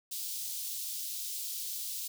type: high-pass noise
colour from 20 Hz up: white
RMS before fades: -38 dBFS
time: 0.11-2.08 s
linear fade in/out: 10 ms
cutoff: 3500 Hz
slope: 24 dB/octave
effects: none